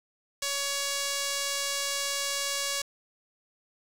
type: tone with band-pass filter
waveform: sawtooth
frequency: 561 Hz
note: C#5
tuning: 21 cents sharp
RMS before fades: -31 dBFS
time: 0.42-2.82 s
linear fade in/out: 5 ms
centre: 6400 Hz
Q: 0.97
effects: 8-bit